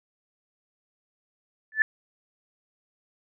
sine tone with exponential growth, 1748 Hz, A6, 12 cents flat, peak -12 dBFS, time 1.72-1.82 s, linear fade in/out 1 ms, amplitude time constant 21 ms, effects none

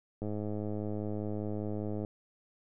click train, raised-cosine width 2 ms, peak -24 dBFS, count 193, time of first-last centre 0.22-2.049 s, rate 105 Hz, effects none

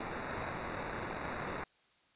violet noise with sample-and-hold, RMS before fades -40 dBFS, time 0-1.64 s, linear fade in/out 5 ms, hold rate 3150 Hz, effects white hiss -69 dBFS RMS until 2.15 s + resampled to 8000 Hz

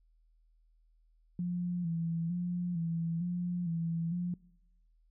sine tone with vibrato, 171.2 Hz, F3, 34 cents flat, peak -31 dBFS, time 1.39-4.34 s, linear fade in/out 2 ms, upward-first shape square, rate 1.1 Hz, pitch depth 53 cents each way, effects noise-tail reverb RT60 0.8 s tail -23 dB re dry + added 40 Hz sine -64 dBFS peak until 5.1 s

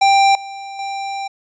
square tone with level steps, 788 Hz, G5, 9 cents sharp, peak -10 / -29 / -23 dBFS, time 0.01-1.28 s, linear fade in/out 10 ms, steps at 0.35 / 0.79 s, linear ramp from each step 2 ms, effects resampled to 16000 Hz

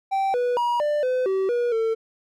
triangle tone with pitch steps, 778 / 490.1 / 958 / 593 / 508 / 383.1 / 481.1 / 449.3 Hz, G5 / B4 / A#5 / D5 / B4 / G4 / B4 / A4, -13 / -13 / +47 / +17 / +49 / -40 / -45 / +36 cents, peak -18 dBFS, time 0.11-1.95 s, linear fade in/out 20 ms, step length 230 ms, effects none

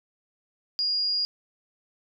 sine tone, 4851 Hz, D#8, 45 cents flat, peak -23 dBFS, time 0.79-1.25 s, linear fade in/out 0 ms, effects none

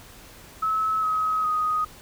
sine tone with pitch steps, 1295 / 1271.3 / 1248 Hz, E6 / D#6 / D#6, -31 / +37 / +5 cents, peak -21 dBFS, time 0.62-1.85 s, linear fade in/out 10 ms, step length 410 ms, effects pink hiss -47 dBFS RMS until 2.01 s

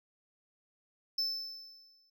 triangle tone with exponential decay, 5274 Hz, E8, in tune, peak -27 dBFS, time 1.18-2.1 s, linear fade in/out 5 ms, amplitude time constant 200 ms, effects none

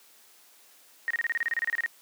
sine tone bursts, 1864.7 Hz, A#6, in tune, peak -24 dBFS, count 15, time 1.08-1.861 s, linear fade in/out 0 ms, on 25 ms, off 29 ms, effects white hiss -57 dBFS RMS until 2.01 s + high-pass 300 Hz 12 dB/octave

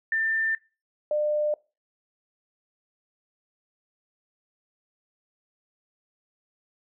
sine tone pair in turn, 1789 / 600.1 Hz, A6 / D5, +28 / +37 cents, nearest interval octave + perfect fifth, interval 1891 cents, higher first, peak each -22 dBFS, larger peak neither, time 0.12-0.55 / 1.11-1.54 s, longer neither, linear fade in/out 2 ms, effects noise-tail reverb RT60 0.3 s tail -23 dB re dry

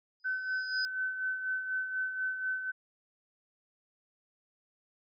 sine tone with exponential growth, 4978 Hz, D#8, in tune, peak -31 dBFS, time 0.2-0.85 s, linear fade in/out 0 ms, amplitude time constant 140 ms
sine tone with tremolo, 1521 Hz, F#6, 47 cents sharp, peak -29 dBFS, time 0.24-2.72 s, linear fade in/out 20 ms, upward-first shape sine, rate 4.1 Hz, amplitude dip 55%
effects none

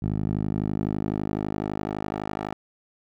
10% pulse tone with band-pass filter sweep, 51.9 Hz, G#1, in tune, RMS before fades -28 dBFS, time 0.02-2.54 s, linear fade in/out 10 ms, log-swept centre 140 to 780 Hz, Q 0.84, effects none

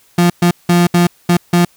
35% pulse tone bursts at uneven times, 174.3 Hz, F3, 3 cents flat, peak -6 dBFS, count 6, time 0.18-0.3 / 0.42-0.51 / 0.69-0.87 / 0.94-1.07 / 1.29-1.37 / 1.53-1.65 s, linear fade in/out 5 ms, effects white hiss -51 dBFS RMS until 1.76 s

